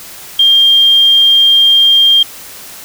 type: tone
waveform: sine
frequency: 3200 Hz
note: G7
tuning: 35 cents sharp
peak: -4 dBFS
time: 0.39-2.23 s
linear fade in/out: 5 ms
effects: white hiss -31 dBFS RMS until 2.84 s